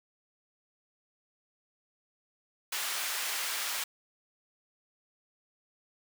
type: high-pass noise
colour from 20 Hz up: pink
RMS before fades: -34 dBFS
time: 2.72-3.84 s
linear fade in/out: 5 ms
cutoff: 1300 Hz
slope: 12 dB/octave
effects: none